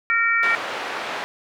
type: harmonic tone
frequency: 460.9 Hz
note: A#4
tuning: 20 cents flat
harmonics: 3 / 4 / 5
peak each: -21 / -21 / -21 dBFS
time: 0.1-0.55 s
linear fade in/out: 0 ms
type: band-pass noise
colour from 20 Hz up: pink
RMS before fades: -29 dBFS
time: 0.43-1.24 s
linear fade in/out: 0 ms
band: 590 to 2700 Hz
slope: 12 dB/octave
effects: none